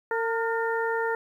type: harmonic tone with a mistuned harmonic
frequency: 454.7 Hz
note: A#4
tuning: 43 cents flat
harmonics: 1 / 2 / 3 / 4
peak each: -27 / -30 / -32 / -33 dBFS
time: 0.11-1.15 s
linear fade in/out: 2 ms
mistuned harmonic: 3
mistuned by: +57 cents
effects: 10-bit